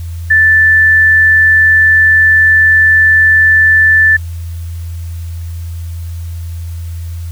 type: tone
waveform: sine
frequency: 1760 Hz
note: A6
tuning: in tune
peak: -4 dBFS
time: 0.3-4.17 s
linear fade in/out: 10 ms
effects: added 84 Hz sine -19 dBFS peak until 7.31 s + white hiss -41 dBFS RMS until 7.31 s